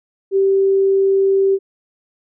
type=tone; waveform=sine; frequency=389.2 Hz; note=G4; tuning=12 cents flat; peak=-11 dBFS; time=0.31-1.59 s; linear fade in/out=50 ms; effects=none